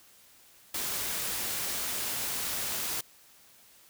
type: noise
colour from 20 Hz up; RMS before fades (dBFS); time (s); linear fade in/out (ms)
white; -33; 0.74-3.01; 5
effects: white hiss -58 dBFS RMS until 3.89 s